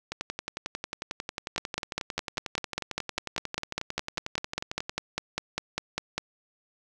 two click trains, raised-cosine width 0.2 ms, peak -15 / -11 dBFS, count 54 / 24, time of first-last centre 0.12-4.895 / 1.58-6.18 s, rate 11.1 / 5 Hz, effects none

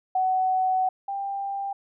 sine tone pair in turn, 749 / 792.3 Hz, F#5 / G5, +21 / +18 cents, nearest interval minor second, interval 97 cents, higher second, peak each -20 / -27 dBFS, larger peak first, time 0.15-0.89 / 1.08-1.73 s, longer first, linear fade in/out 5 ms, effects none

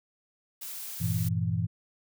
blue noise, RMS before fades -39 dBFS, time 0.61-1.29 s, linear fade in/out 10 ms
sine chord, E diminished, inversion first, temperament equal, 98 / 116.54 / 164.81 Hz, G2 / Bb2 / E3, 0 / 0 / 0 cents, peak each -30 dBFS, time 1-1.67 s, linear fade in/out 20 ms
effects none

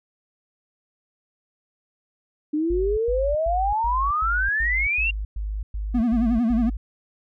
sine exponential sweep, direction up, 294.7 to 2794 Hz, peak -20 dBFS, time 2.53-5.11 s, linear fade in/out 10 ms
sine tone bursts, 51.5 Hz, G#1, 14 cents flat, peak -25 dBFS, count 11, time 2.7-6.77 s, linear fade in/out 5 ms, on 270 ms, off 110 ms
triangle tone with vibrato, 233.1 Hz, A#3, in tune, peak -16 dBFS, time 5.94-6.7 s, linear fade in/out 10 ms, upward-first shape sine, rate 11 Hz, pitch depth 110 cents each way
effects none

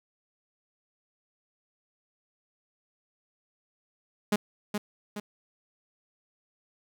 sawtooth tone with echo, 207.7 Hz, G#3, in tune, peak -18 dBFS, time 4.32-4.36 s, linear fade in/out 5 ms, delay 420 ms, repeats 2, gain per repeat -6 dB, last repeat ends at 5.2 s, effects 10-bit

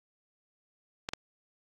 clicks, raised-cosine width 0.2 ms, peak -15 dBFS, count 2, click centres 1.089 / 1.135 s, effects AAC 64 kbps

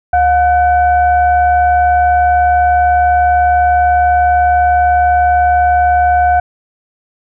sine tone with frequency modulation, 718 Hz, F5, 48 cents sharp, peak -7 dBFS, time 0.13-6.4 s, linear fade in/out 5 ms, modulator 790 Hz, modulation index 0.53, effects none

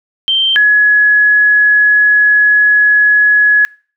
sine tone pair in turn, 3136 / 1687.3 Hz, G7 / G#6, 0 / +27 cents, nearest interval major seventh, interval 1073 cents, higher first, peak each -9 / -5 dBFS, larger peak second, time 0.28-0.56 / 0.56-3.65 s, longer second, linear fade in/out 0 ms, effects noise-tail reverb RT60 0.4 s tail -25 dB re dry

